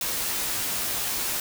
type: noise with comb filter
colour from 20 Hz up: white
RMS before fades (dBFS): -28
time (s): 0.01-1.4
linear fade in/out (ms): 2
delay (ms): 13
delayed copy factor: -0.5
effects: none